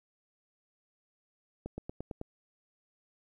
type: accelerating click train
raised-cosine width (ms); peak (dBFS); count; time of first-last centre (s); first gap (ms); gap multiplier
2; -25; 6; 1.66-2.214; 120; 0.96
effects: 11-bit